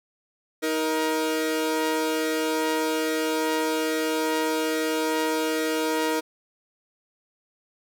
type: tone pair together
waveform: sawtooth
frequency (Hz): 315.2 / 472.2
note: D#4 / A#4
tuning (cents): +23 / +22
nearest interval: perfect fifth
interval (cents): 699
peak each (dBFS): -22 / -22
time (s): 0.62-6.21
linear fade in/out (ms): 20
effects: none